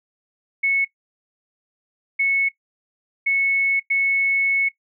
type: tone bursts at uneven times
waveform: sine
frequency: 2202 Hz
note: C#7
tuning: 12 cents flat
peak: -16 dBFS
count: 4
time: 0.63-0.85 / 2.19-2.49 / 3.26-3.8 / 3.9-4.69 s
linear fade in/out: 10 ms
effects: noise-tail reverb RT60 0.1 s tail -19 dB re dry